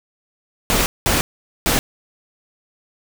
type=noise bursts at uneven times; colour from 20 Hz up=pink; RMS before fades=-17 dBFS; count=3; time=0.7-0.86 / 1.06-1.21 / 1.66-1.79 s; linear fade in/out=0 ms; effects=none